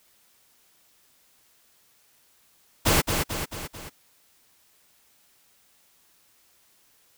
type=noise with echo; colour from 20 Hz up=pink; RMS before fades=-20 dBFS; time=2.85-3.02 s; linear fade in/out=20 ms; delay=220 ms; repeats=4; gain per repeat=-5 dB; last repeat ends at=3.9 s; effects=white hiss -62 dBFS RMS until 7.17 s